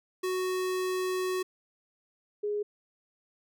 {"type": "tone pair in turn", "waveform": ["square", "sine"], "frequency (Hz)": [370, 415.2], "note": ["F#4", "G#4"], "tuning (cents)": [0, 0], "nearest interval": "major second", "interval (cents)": 200, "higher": "second", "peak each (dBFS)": [-29, -28], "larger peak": "second", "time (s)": [[0.23, 1.43], [2.43, 2.63]], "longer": "first", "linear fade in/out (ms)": 10, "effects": []}